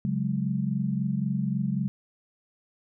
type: chord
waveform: sine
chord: C# suspended fourth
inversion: none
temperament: equal with one note detuned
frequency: 138.59 / 183.93 / 207.7 Hz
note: C#3 / F#3 / G#3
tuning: 0 / -10 / 0 cents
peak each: -29 dBFS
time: 0.05-1.88 s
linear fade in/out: 0 ms
effects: none